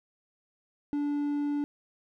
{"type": "tone", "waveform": "triangle", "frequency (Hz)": 290.2, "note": "D4", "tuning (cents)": -21, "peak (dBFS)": -25, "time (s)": [0.93, 1.64], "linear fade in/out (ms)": 0, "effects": []}